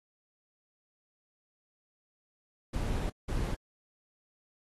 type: noise bursts at uneven times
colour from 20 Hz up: brown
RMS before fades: -32 dBFS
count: 2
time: 2.73-3.1 / 3.28-3.55 s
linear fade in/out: 10 ms
effects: AAC 32 kbps